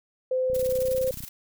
sine tone with pitch glide, 514 to 520 Hz, C5 to C5, -31 to -11 cents, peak -22 dBFS, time 0.31-1.11 s, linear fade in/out 5 ms, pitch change +20 cents, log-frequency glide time 0.78-0.95 s
click train, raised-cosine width 5 ms, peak -29 dBFS, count 24, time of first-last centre 0.5-1.237 s, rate 31.2 Hz
blue noise with tremolo, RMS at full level -37 dBFS, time 0.54-1.29 s, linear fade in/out 10 ms, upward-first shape square, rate 19 Hz, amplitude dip 65%
effects none

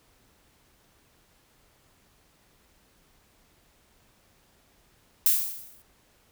violet noise with exponential decay, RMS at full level -18 dBFS, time 5.26-5.82 s, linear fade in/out 1 ms, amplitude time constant 120 ms, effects pink hiss -63 dBFS RMS until 6.31 s

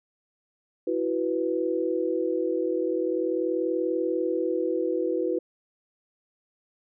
sine chord, E suspended second, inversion none, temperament equal, 329.6 / 370 / 493.9 Hz, E4 / F#4 / B4, 0 / 0 / 0 cents, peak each -28 dBFS, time 0.87-5.39 s, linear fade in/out 5 ms, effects none

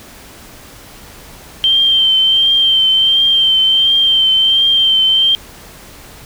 sine tone with vibrato, 3136 Hz, G7, in tune, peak -8 dBFS, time 1.64-5.35 s, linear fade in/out 0 ms, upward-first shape triangle, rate 1.4 Hz, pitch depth 32 cents each way, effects pink hiss -37 dBFS RMS until 6.25 s

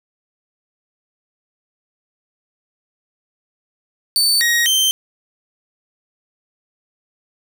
sawtooth tone with pitch steps, 4534 / 1885 / 3117 Hz, C#8 / A#6 / G7, +38 / +19 / -11 cents, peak -10 dBFS, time 4.16-4.91 s, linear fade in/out 0 ms, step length 250 ms, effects none

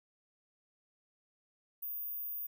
sine tone, 14917 Hz, A#9, in tune, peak -37 dBFS, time 1.82-2.47 s, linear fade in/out 10 ms, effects none

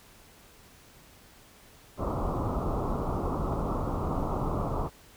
pink low-pass noise, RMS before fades -30 dBFS, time 1.97-4.9 s, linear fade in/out 50 ms, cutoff 1300 Hz, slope 96 dB/octave, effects pink hiss -55 dBFS RMS until 5.16 s

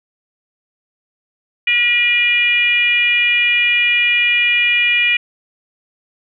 sine tone with frequency modulation, 2415 Hz, D7, 48 cents sharp, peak -11 dBFS, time 1.67-5.17 s, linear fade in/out 5 ms, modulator 487 Hz, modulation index 0.82, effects none

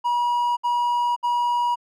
triangle tone bursts, 963 Hz, B5, 44 cents flat, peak -17 dBFS, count 3, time 0.04-1.758 s, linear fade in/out 20 ms, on 530 ms, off 64 ms, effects none

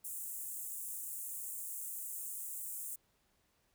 pink high-pass noise, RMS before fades -43 dBFS, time 0.04-2.96 s, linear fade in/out 10 ms, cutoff 7600 Hz, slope 48 dB/octave, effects pink hiss -75 dBFS RMS until 3.74 s

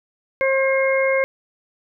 harmonic tone, 535 Hz, C5, 38 cents sharp, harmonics 1 / 2 / 3 / 4, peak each -17 / -28 / -28 / -22 dBFS, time 0.41-1.24 s, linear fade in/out 0 ms, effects none

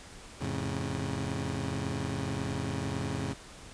20% pulse chord, F augmented, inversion none, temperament just, 87.31 / 109.13 / 136.42 Hz, F2 / A2 / C#3, 0 / -14 / -27 cents, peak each -32 / -32 / -30 dBFS, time 0.4-3.34 s, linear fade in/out 20 ms, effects pink hiss -49 dBFS RMS until 3.73 s + resampled to 22050 Hz

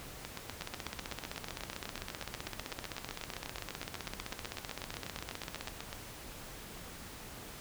two click trains, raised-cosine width 0.2 ms, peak -21 / -22 dBFS, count 80 / 47, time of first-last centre 0.61-5.674 / 0.25-5.929 s, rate 15.6 / 8.1 Hz, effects pink hiss -48 dBFS RMS until 7.6 s

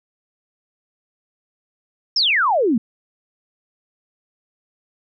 sine exponential sweep, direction down, 5620 to 207.2 Hz, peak -14 dBFS, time 2.16-2.78 s, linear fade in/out 5 ms, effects none

